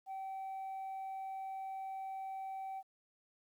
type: tone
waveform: sine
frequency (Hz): 770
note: G5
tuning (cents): -31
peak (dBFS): -38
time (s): 0.06-2.83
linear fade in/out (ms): 50
effects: tanh soft clip ceiling -39 dBFS + 12-bit